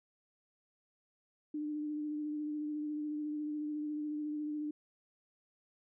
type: tone with vibrato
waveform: sine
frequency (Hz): 300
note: D4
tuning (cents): +37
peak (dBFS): -35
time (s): 1.54-4.71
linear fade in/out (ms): 5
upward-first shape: sine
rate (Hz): 14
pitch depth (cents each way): 20
effects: none